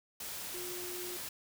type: tone in noise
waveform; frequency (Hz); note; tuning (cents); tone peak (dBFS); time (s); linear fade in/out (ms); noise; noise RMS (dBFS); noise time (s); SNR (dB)
sine; 357.5; F4; +41; -43; 0.54-1.17; 5; white; -42; 0.2-1.29; -4
effects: none